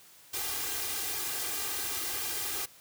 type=noise with comb filter; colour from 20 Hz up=white; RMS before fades=-34 dBFS; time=0.33-2.66 s; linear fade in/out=10 ms; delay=2.5 ms; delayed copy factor=+0.95; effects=white hiss -56 dBFS RMS until 2.8 s + high-pass 60 Hz 12 dB/octave